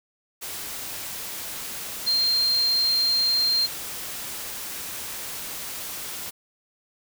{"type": "tone in noise", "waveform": "sine", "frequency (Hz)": 4186, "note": "C8", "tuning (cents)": 0, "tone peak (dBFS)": -19, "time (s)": [2.06, 3.67], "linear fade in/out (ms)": 20, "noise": "white", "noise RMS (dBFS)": -34, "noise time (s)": [0.41, 6.31], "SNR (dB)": 12, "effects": []}